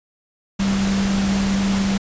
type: tone in noise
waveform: sine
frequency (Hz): 196.1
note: G3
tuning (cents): +1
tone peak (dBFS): -17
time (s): 0.59-1.98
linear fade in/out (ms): 10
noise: pink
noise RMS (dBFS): -26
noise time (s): 0.59-1.98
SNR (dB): +6
effects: resampled to 16000 Hz